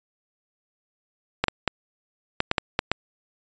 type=clicks; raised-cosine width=0.3 ms; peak=-4 dBFS; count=8; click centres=1.44 / 1.483 / 1.677 / 2.404 / 2.514 / 2.582 / 2.791 / 2.916 s; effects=resampled to 16000 Hz